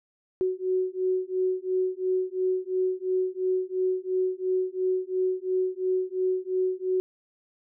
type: beating tone pair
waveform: sine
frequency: 370 / 372.9 Hz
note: F#4 / F#4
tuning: 0 / +14 cents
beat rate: 2.9 Hz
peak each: -27 dBFS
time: 0.41-7 s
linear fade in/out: 0 ms
effects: none

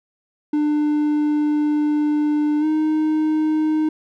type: tone with pitch glide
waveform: triangle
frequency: 298.6 to 310 Hz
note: D4 to D#4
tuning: +29 to -6 cents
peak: -14 dBFS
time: 0.53-3.89 s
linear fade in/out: 5 ms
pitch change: +65 cents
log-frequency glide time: 2.6-2.65 s
effects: none

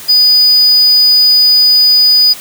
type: tone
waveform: triangle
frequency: 4950 Hz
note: D#8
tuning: 10 cents flat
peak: -3 dBFS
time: 0.08-2.34 s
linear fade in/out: 20 ms
effects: white hiss -29 dBFS RMS until 2.4 s

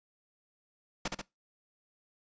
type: noise with echo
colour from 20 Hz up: pink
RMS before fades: -33 dBFS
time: 1.05-1.08 s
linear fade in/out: 5 ms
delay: 68 ms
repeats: 2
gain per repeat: -3 dB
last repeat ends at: 1.216 s
effects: noise-tail reverb RT60 0.2 s tail -22 dB re dry + resampled to 16000 Hz

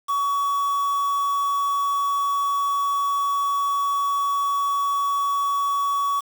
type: tone with quantisation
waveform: triangle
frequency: 1128 Hz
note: C#6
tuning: 30 cents sharp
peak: -18 dBFS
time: 0.08-6.21 s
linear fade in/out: 20 ms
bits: 6
effects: none

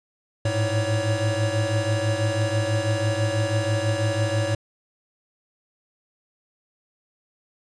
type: tone cluster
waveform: square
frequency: 104.7 / 110.8 / 563 Hz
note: G#2 / A2 / C#5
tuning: +15 / +13 / +27 cents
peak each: -25 / -27 / -27 dBFS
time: 0.45-4.55 s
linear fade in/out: 5 ms
effects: resampled to 22050 Hz

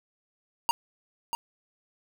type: tone with echo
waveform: square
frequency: 936 Hz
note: A#5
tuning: 7 cents sharp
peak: -21 dBFS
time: 0.69-0.71 s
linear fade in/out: 0 ms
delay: 640 ms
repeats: 1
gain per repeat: -7 dB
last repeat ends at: 1.35 s
effects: none

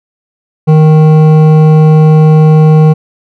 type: tone with hard clipping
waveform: sine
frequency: 155.56 Hz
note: D#3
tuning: in tune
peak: -3 dBFS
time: 0.67-2.94 s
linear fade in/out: 20 ms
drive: 11 dB
effects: none

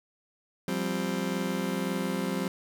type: chord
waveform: 30% pulse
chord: F suspended second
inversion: none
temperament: just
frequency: 174.61 / 196.44 / 261.9 Hz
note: F3 / G3 / C4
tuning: 0 / +4 / +2 cents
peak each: -31 / -29 / -31 dBFS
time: 0.68-2.48 s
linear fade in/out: 2 ms
effects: none

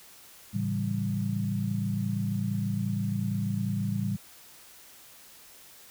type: chord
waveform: sine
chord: A dominant seventh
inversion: none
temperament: equal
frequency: 110 / 138.59 / 164.81 / 196 Hz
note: A2 / C#3 / E3 / G3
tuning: 0 / 0 / 0 / 0 cents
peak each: -31 / -35 / -36 / -30 dBFS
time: 0.53-4.17 s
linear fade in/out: 20 ms
effects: white hiss -52 dBFS RMS until 5.9 s

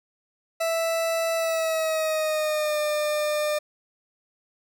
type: tone with pitch glide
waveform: 40% pulse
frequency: 659.3 to 601.1 Hz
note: E5 to D5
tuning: 0 to +40 cents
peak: -22 dBFS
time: 0.6-3.59 s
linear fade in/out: 10 ms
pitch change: -160 cents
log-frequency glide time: 1.36-2.8 s
effects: none

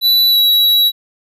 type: tone with pitch glide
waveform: square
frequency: 3962 to 3898 Hz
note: B7 to B7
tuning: +5 to -23 cents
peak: -9 dBFS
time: 0.01-0.92 s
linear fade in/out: 50 ms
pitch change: -28 cents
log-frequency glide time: 0.29-0.39 s
effects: none

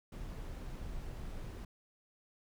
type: noise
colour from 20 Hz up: brown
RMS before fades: -43 dBFS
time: 0.12-1.65 s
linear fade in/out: 5 ms
effects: none

